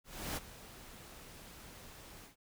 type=noise with ADSR envelope; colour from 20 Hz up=pink; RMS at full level=-38 dBFS; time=0.04-2.36 s; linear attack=330 ms; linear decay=22 ms; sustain=-15 dB; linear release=120 ms; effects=none